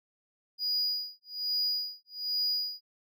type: tone with tremolo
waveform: triangle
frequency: 4904 Hz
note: D#8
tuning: 26 cents flat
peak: -25 dBFS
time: 0.58-2.81 s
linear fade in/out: 50 ms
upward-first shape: sine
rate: 1.2 Hz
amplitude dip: 100%
effects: none